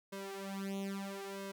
sawtooth tone with flanger, 196 Hz, G3, in tune, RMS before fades -42 dBFS, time 0.12-1.52 s, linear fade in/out 10 ms, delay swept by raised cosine 1.9 to 4.8 ms, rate 0.76 Hz, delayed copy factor +0.95, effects none

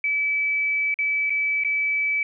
sine tone with dropouts, 2300 Hz, D7, 37 cents flat, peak -20 dBFS, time 0.04-2.23 s, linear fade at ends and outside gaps 2 ms, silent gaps 0.942-0.988 / 1.297-1.303 / 1.637-1.647 s, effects none

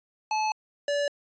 square tone pair in turn, 863 / 576 Hz, A5 / D5, -34 / -34 cents, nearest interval perfect fifth, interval 700 cents, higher first, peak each -25 dBFS, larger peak neither, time 0.31-0.52 / 0.88-1.08 s, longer first, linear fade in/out 2 ms, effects resampled to 16000 Hz

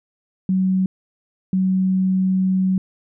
sine tone pair in turn, 187.8 / 187.8 Hz, F#3 / F#3, +26 / +26 cents, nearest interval unison, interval 0 cents, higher neither, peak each -15 dBFS, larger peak neither, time 0.49-0.86 / 1.53-2.78 s, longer second, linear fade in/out 2 ms, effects none

